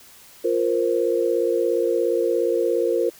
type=chord; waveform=sine; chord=F suspended fourth; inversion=none; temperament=equal; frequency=349.2 / 466.2 / 523.3 Hz; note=F4 / Bb4 / C5; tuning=0 / 0 / 0 cents; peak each=-23 / -21 / -24 dBFS; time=0.44-3.1 s; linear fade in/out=10 ms; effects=white hiss -48 dBFS RMS until 3.19 s